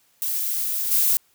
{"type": "noise with level steps", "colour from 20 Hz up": "violet", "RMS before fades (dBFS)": [-25, -19], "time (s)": [0.22, 1.17], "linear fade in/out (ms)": 0, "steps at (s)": 0.91, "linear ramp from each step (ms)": 10, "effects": ["white hiss -62 dBFS RMS until 1.34 s"]}